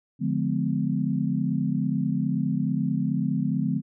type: chord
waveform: sine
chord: D diminished seventh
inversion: none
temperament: just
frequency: 146.83 / 176.2 / 211.4 / 253.7 Hz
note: D3 / F3 / Ab3 / Cb4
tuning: 0 / +16 / +31 / +47 cents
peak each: -28 dBFS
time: 0.19-3.82 s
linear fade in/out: 50 ms
effects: none